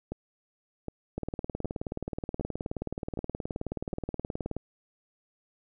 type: two click trains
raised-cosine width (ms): 2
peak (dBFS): -21 / -19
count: 6 / 65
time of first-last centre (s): 0.12-3.937 / 1.18-4.566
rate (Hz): 1.31 / 18.9
effects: none